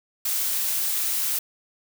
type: noise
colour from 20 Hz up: blue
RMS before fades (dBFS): -25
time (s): 0.25-1.39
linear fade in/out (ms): 5
effects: none